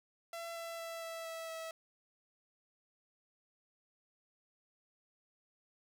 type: tone with pitch steps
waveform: sawtooth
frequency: 673 / 668.4 / 663.7 / 659.1 / 654.6 / 650.1 Hz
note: E5 / E5 / E5 / E5 / E5 / E5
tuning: +36 / +24 / +12 / 0 / -12 / -24 cents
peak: -38 dBFS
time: 0.33-1.71 s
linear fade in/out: 2 ms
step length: 230 ms
effects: none